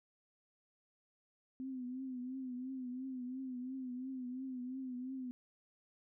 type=tone with vibrato; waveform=sine; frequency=256.1 Hz; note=C4; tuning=37 cents flat; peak=-40 dBFS; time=1.6-5.31 s; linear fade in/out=0 ms; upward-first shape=triangle; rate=2.9 Hz; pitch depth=78 cents each way; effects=none